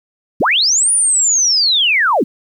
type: linear two-way sweep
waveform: sine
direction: up then down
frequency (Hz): 65.41 to 9690 to 169.1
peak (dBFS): -10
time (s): 0.4-2.24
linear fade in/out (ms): 10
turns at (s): 0.92
effects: 8-bit